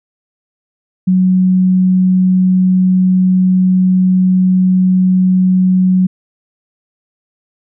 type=tone; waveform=sine; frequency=185 Hz; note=F#3; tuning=in tune; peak=-7 dBFS; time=1.07-6.07 s; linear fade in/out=10 ms; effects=none